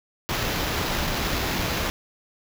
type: noise with sample-and-hold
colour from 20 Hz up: pink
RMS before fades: -26 dBFS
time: 0.29-1.9 s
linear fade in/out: 0 ms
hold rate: 8820 Hz
effects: none